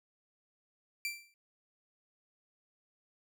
sawtooth tone with exponential decay, 2349 Hz, D7, in tune, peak -28 dBFS, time 1.05-1.34 s, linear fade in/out 1 ms, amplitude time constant 62 ms, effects none

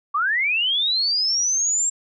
sine linear sweep, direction up, 1108.7 to 7540 Hz, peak -18 dBFS, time 0.14-1.9 s, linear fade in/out 10 ms, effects none

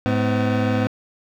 25% pulse tone pair together, 106.8 / 254 Hz, G#2 / B3, +49 / +49 cents, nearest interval octave + minor third, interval 1500 cents, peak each -17 dBFS, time 0.06-0.87 s, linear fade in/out 0 ms, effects low-pass 3000 Hz 12 dB/octave + 8-bit

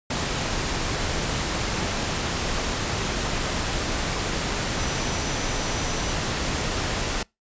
sine tone in noise, 5920 Hz, F#8, in tune, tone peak -37 dBFS, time 4.79-6.13 s, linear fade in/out 5 ms, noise pink, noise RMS -26 dBFS, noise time 0.1-7.23 s, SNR -14 dB, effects noise-tail reverb RT60 0.2 s tail -25 dB re dry + resampled to 16000 Hz

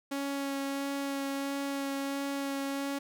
sawtooth tone with vibrato, 277.2 Hz, C#4, in tune, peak -28 dBFS, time 0.11-2.99 s, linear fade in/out 10 ms, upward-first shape sine, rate 1.5 Hz, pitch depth 11 cents each way, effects none

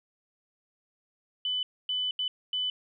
sine tone bursts at uneven times, 3000 Hz, F#7, 23 cents sharp, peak -27 dBFS, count 4, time 1.45-1.63 / 1.89-2.11 / 2.19-2.28 / 2.53-2.7 s, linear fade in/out 2 ms, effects none

